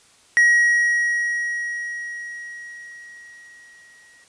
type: tone with exponential decay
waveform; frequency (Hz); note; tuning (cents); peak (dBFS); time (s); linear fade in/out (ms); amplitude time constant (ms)
triangle; 1901; A#6; +33; -9; 0.37-4.24; 0; 840
effects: white hiss -54 dBFS RMS until 4.28 s + resampled to 22050 Hz